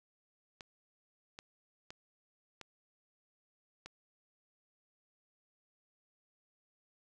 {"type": "clicks", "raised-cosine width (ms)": 0.2, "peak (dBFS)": -29, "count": 5, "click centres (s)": [0.608, 1.389, 1.905, 2.613, 3.86], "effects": []}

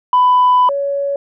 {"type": "tone pair in turn", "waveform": "sine", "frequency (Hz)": [997, 561.5], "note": ["B5", "C#5"], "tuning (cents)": [16, 22], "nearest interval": "minor seventh", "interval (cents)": 994, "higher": "first", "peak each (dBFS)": [-6, -15], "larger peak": "first", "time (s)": [[0.13, 0.69], [0.69, 1.16]], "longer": "first", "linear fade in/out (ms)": 2, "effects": ["tanh soft clip ceiling -5 dBFS"]}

